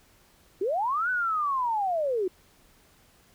sine linear two-way sweep, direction up then down, 349.2 to 1516 to 349.2 Hz, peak -24 dBFS, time 0.61-2.28 s, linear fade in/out 5 ms, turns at 1.1 s, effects pink hiss -60 dBFS RMS until 3.34 s

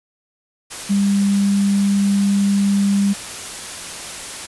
sine tone in noise, 199.4 Hz, G3, 30 cents sharp, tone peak -13 dBFS, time 0.89-3.14 s, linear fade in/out 20 ms, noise white, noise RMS -30 dBFS, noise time 0.7-4.47 s, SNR +14 dB, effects resampled to 24000 Hz

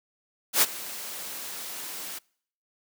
white noise with ADSR envelope, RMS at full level -18 dBFS, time 0.53-2.19 s, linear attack 90 ms, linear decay 34 ms, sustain -19 dB, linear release 12 ms, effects noise-tail reverb RT60 0.6 s tail -26 dB re dry + high-pass 200 Hz 12 dB/octave

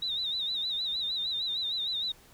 sine tone with vibrato, 3802 Hz, A#7, 33 cents sharp, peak -29 dBFS, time 0.02-2.12 s, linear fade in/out 5 ms, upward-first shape sine, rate 6.5 Hz, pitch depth 96 cents each way, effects pink hiss -57 dBFS RMS until 2.33 s

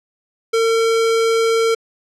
square tone, 453.8 Hz, A#4, 47 cents flat, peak -14 dBFS, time 0.53-1.75 s, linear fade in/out 10 ms, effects low-pass 8000 Hz 12 dB/octave

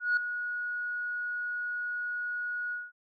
sine tone with ADSR envelope, 1455 Hz, F#6, 29 cents flat, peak -20 dBFS, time 0-2.92 s, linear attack 170 ms, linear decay 3 ms, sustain -11 dB, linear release 200 ms, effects tanh soft clip ceiling -20 dBFS

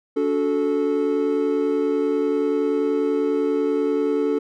triangle tone cluster, 287 / 367.6 / 437.9 Hz, D4 / F#4 / A4, -40 / -11 / -8 cents, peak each -21 / -25 / -19 dBFS, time 0.16-4.39 s, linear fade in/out 10 ms, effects none

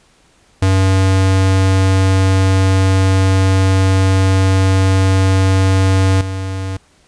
square tone with level steps, 95.3 Hz, G2, 48 cents flat, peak -10 / -20 dBFS, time 0.62-6.77 s, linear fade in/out 5 ms, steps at 6.21 s, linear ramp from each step 2 ms, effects pink hiss -52 dBFS RMS until 7.07 s + resampled to 22050 Hz

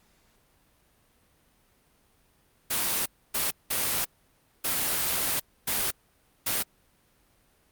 white noise bursts at uneven times, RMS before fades -27 dBFS, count 6, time 2.7-3.06 / 3.34-3.51 / 3.7-4.05 / 4.64-5.4 / 5.67-5.91 / 6.46-6.63 s, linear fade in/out 10 ms, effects pink hiss -65 dBFS RMS until 7.71 s + Opus 48 kbps

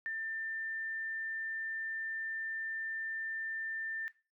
sine tone, 1790 Hz, A6, 29 cents sharp, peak -35 dBFS, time 0.06-4.08 s, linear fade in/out 0 ms, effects noise-tail reverb RT60 0.3 s tail -18 dB re dry

